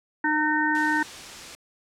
harmonic tone, 305 Hz, D#4, 34 cents flat, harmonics 1 / 3 / 5 / 6, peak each -26 / -26 / -26 / -26 dBFS, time 0.24-1.03 s, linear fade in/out 5 ms
white noise, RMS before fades -39 dBFS, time 0.75-1.55 s, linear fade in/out 0 ms
effects low-pass 7000 Hz 12 dB/octave

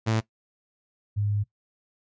sawtooth / sine tone pair in turn, 111.2 / 103.1 Hz, A2 / G#2, +19 / -12 cents, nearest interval minor second, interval 131 cents, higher first, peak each -18 / -23 dBFS, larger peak first, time 0.06-0.21 / 1.16-1.44 s, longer second, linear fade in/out 20 ms, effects noise-tail reverb RT60 0.1 s tail -18 dB re dry + resampled to 16000 Hz

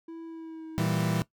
triangle tone with pitch glide, 329.1 to 319.5 Hz, E4 to D#4, -3 to +46 cents, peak -36 dBFS, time 0.08-0.88 s, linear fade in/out 5 ms, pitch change -51 cents, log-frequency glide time 0.25-0.67 s
40% pulse chord, E diminished, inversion second, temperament equal, 116.54 / 164.81 / 196 Hz, Bb2 / E3 / G3, 0 / 0 / 0 cents, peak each -30 / -27 / -31 dBFS, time 0.78-1.22 s, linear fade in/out 0 ms
effects noise-tail reverb RT60 0.1 s tail -17 dB re dry

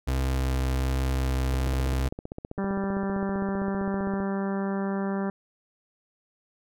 35% pulse tone with vibrato, 65.41 Hz, C2, in tune, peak -22 dBFS, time 0.07-2.09 s, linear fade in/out 10 ms, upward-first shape sine, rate 1.3 Hz, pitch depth 9 cents each way
click train, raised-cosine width 2 ms, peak -22 dBFS, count 42, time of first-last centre 1.54-4.202 s, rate 15.4 Hz
harmonic tone, 196 Hz, G3, in tune, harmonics 1 / 2 / 3 / 4 / 5 / 6 / 7 / 8 / 9, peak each -27 / -33 / -37 / -39 / -41 / -43 / -44 / -45 / -46 dBFS, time 2.58-5.3 s, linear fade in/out 2 ms
effects none

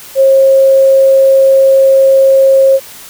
sine tone, 538 Hz, C5, 48 cents sharp, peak -3 dBFS, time 0.15-2.8 s, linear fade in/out 50 ms, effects white hiss -32 dBFS RMS until 3.09 s

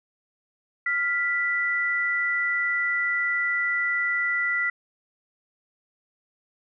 sine tone pair together, 1396.9 / 1975.5 Hz, F6 / B6, 0 / 0 cents, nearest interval tritone, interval 600 cents, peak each -28 / -23 dBFS, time 0.86-4.7 s, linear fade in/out 5 ms, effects none

